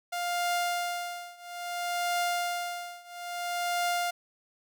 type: tone with tremolo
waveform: sawtooth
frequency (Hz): 702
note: F5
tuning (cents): +9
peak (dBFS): -22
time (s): 0.12-4.11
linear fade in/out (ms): 10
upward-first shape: triangle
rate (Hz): 0.6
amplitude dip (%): 95
effects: none